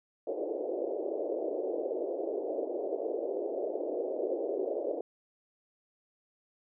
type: band-pass noise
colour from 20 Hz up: pink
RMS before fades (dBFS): -34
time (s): 0.27-5.01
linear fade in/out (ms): 2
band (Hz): 340 to 620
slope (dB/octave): 48
effects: none